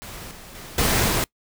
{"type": "noise with level steps", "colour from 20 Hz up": "pink", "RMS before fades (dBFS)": [-37, -42, -39, -20, -22], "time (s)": [0.02, 1.24], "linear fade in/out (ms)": 0, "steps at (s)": [0.31, 0.55, 0.78, 1.08], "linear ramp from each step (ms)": 2, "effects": ["noise-tail reverb RT60 0.1 s tail -24 dB re dry"]}